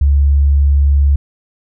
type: tone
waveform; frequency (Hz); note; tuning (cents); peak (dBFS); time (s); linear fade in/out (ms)
sine; 70.6; C#2; +32; -7; 0.01-1.16; 5
effects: none